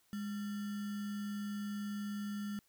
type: tone with sample-and-hold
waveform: sine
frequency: 205.5 Hz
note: G#3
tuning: 18 cents flat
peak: -37 dBFS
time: 0.13-2.59 s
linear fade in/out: 0 ms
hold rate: 1575 Hz
effects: white hiss -72 dBFS RMS until 2.68 s